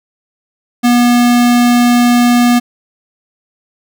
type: tone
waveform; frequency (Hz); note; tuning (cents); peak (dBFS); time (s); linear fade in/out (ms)
square; 241.9; B3; -36; -7; 0.83-2.6; 20
effects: none

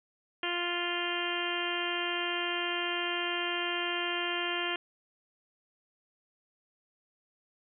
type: harmonic tone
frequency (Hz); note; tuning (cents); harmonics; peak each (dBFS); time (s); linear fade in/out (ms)
349.2; F4; 0; 1 / 2 / 3 / 4 / 5 / 6 / 7 / 8 / 9; -37 / -40 / -40 / -40 / -38 / -41 / -41 / -37 / -38; 0.43-4.76; 2
effects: none

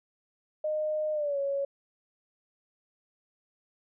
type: tone with pitch glide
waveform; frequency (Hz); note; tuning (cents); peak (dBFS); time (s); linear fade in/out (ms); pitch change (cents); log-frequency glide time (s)
sine; 614 to 556.6; D#5 to C#5; -23 to +7; -27; 0.64-1.65; 5; -170; 1.13-1.38
effects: none

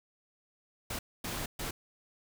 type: noise bursts at uneven times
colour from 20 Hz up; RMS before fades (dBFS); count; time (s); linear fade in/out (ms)
pink; -37; 3; 0.9-0.99 / 1.24-1.46 / 1.59-1.71; 5
effects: none

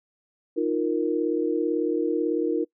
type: chord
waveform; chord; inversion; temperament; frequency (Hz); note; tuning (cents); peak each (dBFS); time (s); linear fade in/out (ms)
sine; Eb suspended second; none; equal; 311.1 / 349.2 / 466.2; Eb4 / F4 / Bb4; 0 / 0 / 0; -26; 0.56-2.65; 20
effects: noise-tail reverb RT60 0.1 s tail -23 dB re dry

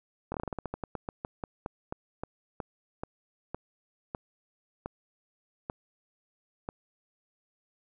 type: slowing click train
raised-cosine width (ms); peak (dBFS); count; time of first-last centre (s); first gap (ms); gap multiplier
1; -20; 25; 0.32-6.689; 22; 1.18
effects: none

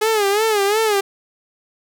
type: tone with vibrato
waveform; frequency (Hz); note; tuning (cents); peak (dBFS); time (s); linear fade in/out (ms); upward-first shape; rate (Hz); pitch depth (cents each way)
sawtooth; 420; G#4; +19; -11; 0.01-1.01; 10; sine; 2.8; 110
effects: none

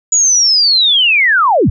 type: linear sweep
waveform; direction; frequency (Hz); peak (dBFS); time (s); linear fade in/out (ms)
sine; down; 6920 to 50.5; -7; 0.12-1.7; 5
effects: none

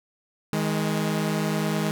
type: tone pair together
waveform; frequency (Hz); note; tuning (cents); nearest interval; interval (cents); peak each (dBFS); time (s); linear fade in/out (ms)
sawtooth; 158.3 / 207.7; D#3 / G#3; +30 / 0; perfect fourth; 470; -22; 0.53-1.91; 0
effects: none

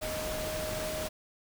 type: tone in noise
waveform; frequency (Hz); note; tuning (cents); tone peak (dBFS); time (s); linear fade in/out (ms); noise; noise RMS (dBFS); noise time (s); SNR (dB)
sine; 622.3; D#5; 0; -35; 0.01-1.09; 20; pink; -37; 0.01-1.09; -1
effects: none

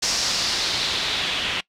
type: noise with low-pass filter sweep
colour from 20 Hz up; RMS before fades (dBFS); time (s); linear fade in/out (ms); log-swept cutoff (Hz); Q
white; -24; 0.02-1.61; 10; 5700 to 3000; 2.7
effects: noise-tail reverb RT60 0.1 s tail -22 dB re dry

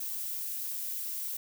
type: noise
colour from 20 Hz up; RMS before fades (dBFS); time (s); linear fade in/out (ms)
violet; -36; 0-1.37; 5
effects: none

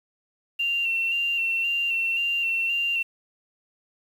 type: tone with vibrato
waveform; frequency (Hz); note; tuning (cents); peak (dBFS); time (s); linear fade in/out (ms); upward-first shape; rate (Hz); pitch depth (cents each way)
sine; 2745; F7; -31; -22; 0.59-3.03; 10; square; 1.9; 23
effects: 8-bit

